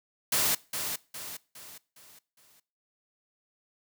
white noise with echo, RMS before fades -26 dBFS, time 0.32-0.55 s, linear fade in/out 5 ms, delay 410 ms, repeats 5, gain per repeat -7 dB, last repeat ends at 2.6 s, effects noise-tail reverb RT60 0.4 s tail -22 dB re dry

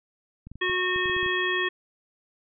clicks, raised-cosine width 5 ms, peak -29 dBFS, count 10, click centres 0.47 / 0.516 / 0.556 / 0.697 / 0.961 / 1.058 / 1.097 / 1.165 / 1.23 / 1.262 s
harmonic tone, 365.7 Hz, F#4, 20 cents flat, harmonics 1 / 3 / 5 / 7 / 9, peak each -29 / -32 / -26 / -33 / -32 dBFS, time 0.61-1.69 s, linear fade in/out 10 ms
effects none

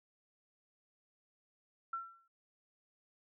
sine tone with exponential decay, 1352 Hz, E6, 43 cents sharp, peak -34 dBFS, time 1.93-2.28 s, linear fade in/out 5 ms, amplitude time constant 74 ms, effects none

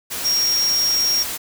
sine tone in noise, 5588 Hz, F8, in tune, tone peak -16 dBFS, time 0.24-1.24 s, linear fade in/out 20 ms, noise white, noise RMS -27 dBFS, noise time 0.1-1.38 s, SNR +8 dB, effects none

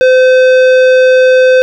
sine tone with tanh clipping, 513 Hz, C5, 34 cents flat, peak -5 dBFS, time 0.01-1.62 s, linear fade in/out 0 ms, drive 14 dB, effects none

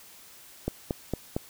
click train, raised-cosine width 2 ms, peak -14 dBFS, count 4, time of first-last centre 0.68-1.365 s, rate 4.38 Hz, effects white hiss -51 dBFS RMS until 1.49 s

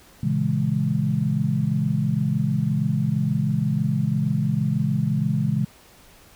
sine chord, A# half-diminished seventh, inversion none, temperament equal, 116.54 / 138.59 / 164.81 / 207.7 Hz, A#2 / C#3 / E3 / G#3, 0 / 0 / 0 / 0 cents, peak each -28 / -23 / -25 / -25 dBFS, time 0.23-5.65 s, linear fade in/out 5 ms, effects pink hiss -51 dBFS RMS until 6.35 s

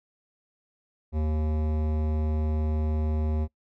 sine tone with hard clipping, 77.2 Hz, D#2, 13 cents flat, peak -26 dBFS, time 1.12-3.48 s, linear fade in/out 50 ms, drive 16 dB, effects noise-tail reverb RT60 0.1 s tail -23 dB re dry

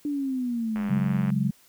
sine exponential sweep, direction down, 296.8 to 196 Hz, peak -25 dBFS, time 0.05-0.97 s, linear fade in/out 2 ms
click train, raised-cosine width 0.5 ms, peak -23 dBFS, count 53, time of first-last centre 0.76-1.303 s, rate 95.8 Hz
sine chord, C# suspended fourth, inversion none, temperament equal, 138.59 / 185 / 207.7 Hz, C#3 / F#3 / G#3, 0 / 0 / 0 cents, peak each -26 dBFS, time 0.89-1.51 s, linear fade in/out 10 ms
effects white hiss -58 dBFS RMS until 1.68 s

